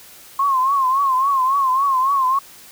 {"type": "tone with vibrato", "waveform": "sine", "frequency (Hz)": 1072, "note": "C6", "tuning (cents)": 42, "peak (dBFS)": -14, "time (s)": [0.39, 2.39], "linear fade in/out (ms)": 5, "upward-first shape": "triangle", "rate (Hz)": 3.6, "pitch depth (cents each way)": 110, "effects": ["white hiss -43 dBFS RMS until 2.71 s"]}